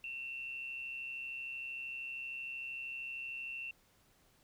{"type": "tone with amplitude modulation", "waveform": "sine", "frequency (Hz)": 2700, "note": "E7", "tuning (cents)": 41, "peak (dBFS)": -38, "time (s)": [0.04, 3.71], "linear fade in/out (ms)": 2, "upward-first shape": "sine", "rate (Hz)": 133, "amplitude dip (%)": 45, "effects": ["pink hiss -69 dBFS RMS until 4.43 s"]}